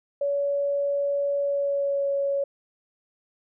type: tone with pitch glide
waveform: sine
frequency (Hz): 566 to 558.2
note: C#5 to C#5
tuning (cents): +36 to +12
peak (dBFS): -22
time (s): 0.21-2.44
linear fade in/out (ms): 5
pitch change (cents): -24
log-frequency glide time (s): 1.4-2.09
effects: none